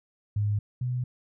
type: tone pair in turn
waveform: sine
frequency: 103.83 / 124.77 Hz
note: G#2 / B2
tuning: 0 / +18 cents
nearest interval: minor third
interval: 318 cents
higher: second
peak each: -23 / -26 dBFS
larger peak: first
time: 0.36-0.59 / 0.81-1.04 s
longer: neither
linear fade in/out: 5 ms
effects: none

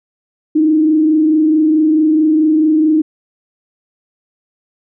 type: tone with frequency modulation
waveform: sine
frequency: 311.1 Hz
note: D#4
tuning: in tune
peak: -8 dBFS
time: 0.55-3.02 s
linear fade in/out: 10 ms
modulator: 24.6 Hz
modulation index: 0.43
effects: none

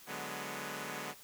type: chord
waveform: 5% pulse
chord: G# half-diminished seventh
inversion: second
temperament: equal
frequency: 146.83 / 185 / 207.7 / 246.9 Hz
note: D3 / F#3 / G#3 / B3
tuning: 0 / 0 / 0 / 0 cents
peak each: -34 / -35 / -33 / -33 dBFS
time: 0.06-1.15 s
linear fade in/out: 50 ms
effects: white hiss -56 dBFS RMS until 1.23 s

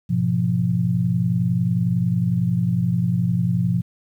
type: chord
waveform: sine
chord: F diminished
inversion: first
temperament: equal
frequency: 103.83 / 123.47 / 174.61 Hz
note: Ab2 / Cb3 / F3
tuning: 0 / 0 / 0 cents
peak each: -26 / -21 / -20 dBFS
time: 0.09-3.82 s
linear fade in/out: 20 ms
effects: 9-bit

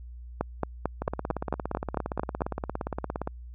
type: two click trains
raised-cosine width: 1 ms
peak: -12 / -16 dBFS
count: 10 / 40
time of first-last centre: 0.41-2.419 / 1.02-3.274 s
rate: 4.48 / 17.3 Hz
effects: added 60 Hz sine -40 dBFS peak until 3.54 s

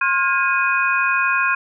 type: tone cluster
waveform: sine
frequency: 1069 / 1416 / 1628 / 2490 Hz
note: C6 / F6 / G#6 / D#7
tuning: +37 / +23 / -35 / +1 cents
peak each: -21 dBFS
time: 0.01-1.55 s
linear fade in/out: 5 ms
effects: none

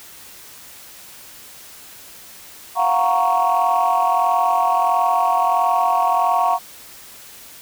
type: chord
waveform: sine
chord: Gb major seventh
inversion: third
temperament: equal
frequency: 698.5 / 740 / 932.3 / 1108.7 Hz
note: F5 / Gb5 / Bb5 / Db6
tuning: 0 / 0 / 0 / 0 cents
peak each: -19 dBFS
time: 2.75-6.59 s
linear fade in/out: 50 ms
effects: tanh soft clip ceiling -8 dBFS + white hiss -41 dBFS RMS until 7.61 s

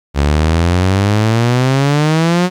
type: exponential sweep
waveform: sawtooth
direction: up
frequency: 69.3 to 183.7 Hz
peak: -6 dBFS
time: 0.14-2.5 s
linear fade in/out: 50 ms
effects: low-pass 7000 Hz 12 dB/octave + 8-bit

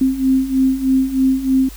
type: beating tone pair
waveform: sine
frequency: 261.6 / 264.8 Hz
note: C4 / C4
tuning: 0 / +21 cents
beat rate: 3.2 Hz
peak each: -18 / -14 dBFS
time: 0.01-1.69 s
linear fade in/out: 5 ms
effects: added 50 Hz sine -33 dBFS peak until 1.76 s + white hiss -41 dBFS RMS until 1.76 s

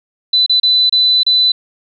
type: tone with dropouts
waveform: sine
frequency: 4000 Hz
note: B7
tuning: 21 cents sharp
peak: -8 dBFS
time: 0.33-1.52 s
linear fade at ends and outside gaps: 5 ms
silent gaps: 0.463-0.495 / 0.6-0.631 / 0.896-0.924 / 1.233-1.264 s
effects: none

